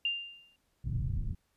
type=tone with exponential decay; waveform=sine; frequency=2794 Hz; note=F7; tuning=in tune; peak=-26 dBFS; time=0.05-0.56 s; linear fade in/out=2 ms; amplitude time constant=110 ms
type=low-pass noise; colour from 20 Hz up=white; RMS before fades=-33 dBFS; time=0.84-1.35 s; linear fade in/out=10 ms; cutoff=130 Hz; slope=24 dB/octave
effects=pink hiss -75 dBFS RMS until 1.56 s + resampled to 32000 Hz